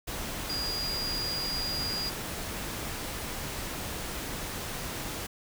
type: tone in noise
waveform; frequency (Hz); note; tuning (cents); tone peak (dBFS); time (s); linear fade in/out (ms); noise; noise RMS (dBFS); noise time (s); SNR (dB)
sine; 4846; D#8; -47; -31; 0.49-2.1; 10; pink; -36; 0.07-5.27; +2
effects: none